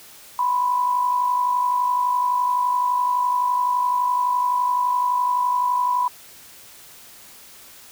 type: tone pair together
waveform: sine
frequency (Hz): 987.8 / 1039.6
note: B5 / C6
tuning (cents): 0 / -11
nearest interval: minor second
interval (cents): 89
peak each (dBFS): -18 / -27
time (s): 0.39-6.08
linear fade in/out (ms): 2
effects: white hiss -45 dBFS RMS until 7.91 s